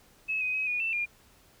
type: tone with pitch steps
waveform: sine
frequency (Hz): 2583 / 2507 / 2544 / 2454 / 2670 / 2412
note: E7 / D#7 / D#7 / D#7 / E7 / D7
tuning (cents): -36 / +12 / +38 / -25 / +22 / +46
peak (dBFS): -27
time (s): 0.28-1.06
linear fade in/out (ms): 20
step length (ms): 130
effects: pink hiss -60 dBFS RMS until 1.6 s